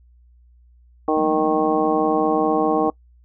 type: harmonic tone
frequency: 155.56 Hz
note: D#3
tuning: in tune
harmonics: 2 / 3 / 4 / 5 / 6 / 7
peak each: -21 / -21 / -25 / -22 / -34 / -26 dBFS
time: 1.08-2.9 s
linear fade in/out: 2 ms
type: tone with vibrato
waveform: triangle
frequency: 207.7 Hz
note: G#3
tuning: in tune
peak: -27 dBFS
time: 1.17-2.88 s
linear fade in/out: 0 ms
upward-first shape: sine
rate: 15 Hz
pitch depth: 220 cents each way
effects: noise-tail reverb RT60 0.1 s tail -24 dB re dry + added 60 Hz sine -49 dBFS peak until 3.24 s